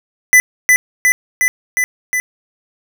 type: tone with echo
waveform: square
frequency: 2000 Hz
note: B6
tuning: 21 cents sharp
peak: -5 dBFS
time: 0.33-0.4 s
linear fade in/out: 0 ms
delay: 360 ms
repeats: 5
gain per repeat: -2 dB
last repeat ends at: 2.2 s
effects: none